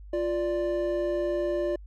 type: tone pair together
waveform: triangle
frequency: 348.8 / 588 Hz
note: F4 / D5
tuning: -2 / +2 cents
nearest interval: major sixth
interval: 904 cents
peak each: -26 dBFS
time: 0.13-1.76 s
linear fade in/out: 5 ms
effects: added 50 Hz sine -42 dBFS peak until 1.86 s